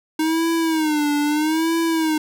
square tone with vibrato, 311.1 Hz, D#4, in tune, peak -18 dBFS, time 0.19-2.18 s, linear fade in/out 5 ms, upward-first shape sine, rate 0.78 Hz, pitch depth 110 cents each way, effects none

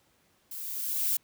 violet noise with level ramp, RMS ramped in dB -40 to -26 dBFS, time 0.51-1.17 s, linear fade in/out 5 ms, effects pink hiss -67 dBFS RMS until 1.23 s + high-pass 80 Hz 12 dB/octave

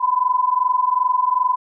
sine tone pair together, 993.4 / 1016 Hz, B5 / B5, +10 / +49 cents, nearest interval unison, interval 39 cents, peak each -18 dBFS, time 0-1.56 s, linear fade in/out 20 ms, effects none

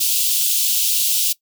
white high-pass noise, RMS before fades -18 dBFS, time 0-1.33 s, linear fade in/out 10 ms, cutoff 2800 Hz, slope 48 dB/octave, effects noise-tail reverb RT60 0.1 s tail -20 dB re dry

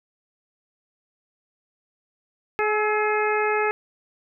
harmonic tone with a mistuned harmonic, 423.6 Hz, G#4, 34 cents sharp, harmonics 1 / 2 / 3 / 4 / 5 / 6, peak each -23 / -26 / -28 / -29 / -30 / -31 dBFS, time 2.59-3.71 s, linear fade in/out 0 ms, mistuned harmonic 3, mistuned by +40 cents, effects none

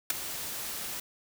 white noise with ADSR envelope, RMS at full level -22 dBFS, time 0.1-1 s, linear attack 4 ms, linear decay 9 ms, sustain -15 dB, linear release 5 ms, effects none

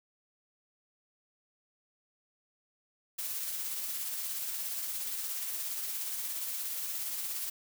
blue noise with tremolo, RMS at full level -35 dBFS, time 3.18-7.5 s, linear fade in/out 10 ms, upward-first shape triangle, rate 17 Hz, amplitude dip 35%, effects none

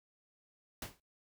pink noise with exponential decay, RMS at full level -38 dBFS, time 0.82-1 s, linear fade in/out 2 ms, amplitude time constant 38 ms, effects noise-tail reverb RT60 0.2 s tail -25 dB re dry

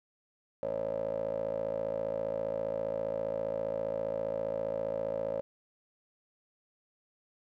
15% pulse tone with band-pass filter, 55 Hz, A1, in tune, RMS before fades -34 dBFS, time 0.63-5.41 s, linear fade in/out 0 ms, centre 560 Hz, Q 7.8, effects none

